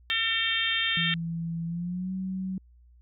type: harmonic tone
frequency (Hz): 452.5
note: A4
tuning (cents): +48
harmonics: 3 / 4 / 5 / 6 / 7 / 8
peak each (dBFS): -38 / -30 / -33 / -33 / -29 / -31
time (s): 0.1-1.14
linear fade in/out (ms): 0
type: tone with pitch glide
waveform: sine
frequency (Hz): 166.6 to 188.09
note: E3 to F#3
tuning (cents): +19 to +29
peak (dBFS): -29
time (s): 0.97-2.58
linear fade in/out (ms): 2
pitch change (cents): +210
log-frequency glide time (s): 1.66-2.12
effects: added 60 Hz sine -53 dBFS peak until 3.01 s